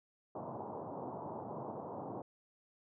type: band-pass noise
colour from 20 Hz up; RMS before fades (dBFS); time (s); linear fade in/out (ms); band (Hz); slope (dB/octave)
white; -44; 0.35-2.22; 5; 100 to 980; 48
effects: none